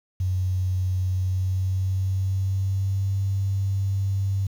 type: tone with pitch glide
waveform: sine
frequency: 92.5 to 97.6 Hz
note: F#2 to G2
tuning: 0 to -7 cents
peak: -21 dBFS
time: 0.2-4.47 s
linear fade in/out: 5 ms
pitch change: +93 cents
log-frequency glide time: 1.03-3.13 s
effects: 8-bit